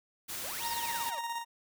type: noise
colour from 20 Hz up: white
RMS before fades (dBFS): -39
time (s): 0.28-1.11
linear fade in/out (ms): 20
type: exponential two-way sweep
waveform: sawtooth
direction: up then down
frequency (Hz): 466.2 to 5700 to 530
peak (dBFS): -39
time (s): 0.44-1.19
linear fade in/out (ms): 0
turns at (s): 0.68
type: tone with tremolo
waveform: 40% pulse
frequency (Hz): 932.3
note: A#5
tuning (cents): 0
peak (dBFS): -32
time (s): 0.59-1.45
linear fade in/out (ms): 50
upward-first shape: square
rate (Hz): 17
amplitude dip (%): 40
effects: none